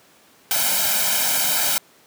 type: noise with comb filter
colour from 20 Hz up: white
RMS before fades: -20 dBFS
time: 0.51-1.78 s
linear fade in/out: 0 ms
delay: 1.3 ms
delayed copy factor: +0.9
effects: pink hiss -53 dBFS RMS until 2.06 s + high-pass 200 Hz 12 dB/octave